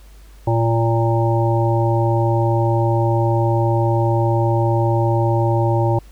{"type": "harmonic tone", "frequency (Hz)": 115, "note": "A#2", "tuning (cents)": -23, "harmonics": [1, 3, 5, 7, 8], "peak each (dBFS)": [-16, -21, -23, -24, -25], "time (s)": [0.47, 5.99], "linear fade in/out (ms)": 5, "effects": ["added 50 Hz sine -40 dBFS peak until 6.11 s", "pink hiss -52 dBFS RMS until 6.11 s"]}